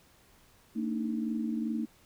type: tone cluster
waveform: sine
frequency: 226.7 / 288.6 / 311.5 Hz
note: A#3 / D4 / D#4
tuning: -48 / -30 / +2 cents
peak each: -31 / -39 / -36 dBFS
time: 0.75-1.86 s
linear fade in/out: 20 ms
effects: pink hiss -62 dBFS RMS until 2.05 s